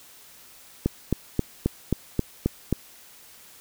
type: click train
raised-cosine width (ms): 3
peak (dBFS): -8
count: 8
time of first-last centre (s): 0.86-2.727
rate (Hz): 3.75
effects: white hiss -50 dBFS RMS until 3.6 s